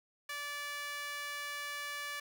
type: tone with high-pass filter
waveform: sawtooth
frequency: 580 Hz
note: D5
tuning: 22 cents flat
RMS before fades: -41 dBFS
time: 0.29-2.2 s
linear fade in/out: 5 ms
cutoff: 1600 Hz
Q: 1.7
effects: 11-bit